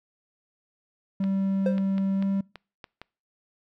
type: tone with pitch glide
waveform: triangle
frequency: 194 to 195.69 Hz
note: G3 to G3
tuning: -18 to -3 cents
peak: -21 dBFS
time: 1.2-2.41 s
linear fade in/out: 5 ms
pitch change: +15 cents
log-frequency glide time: 2.16-2.23 s
type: clicks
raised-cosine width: 0.3 ms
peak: -24 dBFS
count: 7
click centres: 1.24 / 1.781 / 1.981 / 2.225 / 2.557 / 2.842 / 3.016 s
type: tone with exponential decay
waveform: triangle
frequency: 523 Hz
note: C5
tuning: 1 cent flat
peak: -18 dBFS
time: 1.66-1.85 s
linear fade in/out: 2 ms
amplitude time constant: 41 ms
effects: noise-tail reverb RT60 0.4 s tail -26 dB re dry